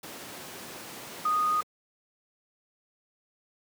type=tone in noise; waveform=sine; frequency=1238 Hz; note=D#6; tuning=9 cents flat; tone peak=-23 dBFS; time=1.25-1.61 s; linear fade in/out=5 ms; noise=pink; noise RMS=-41 dBFS; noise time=0.03-1.63 s; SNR=+15 dB; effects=high-pass 200 Hz 12 dB/octave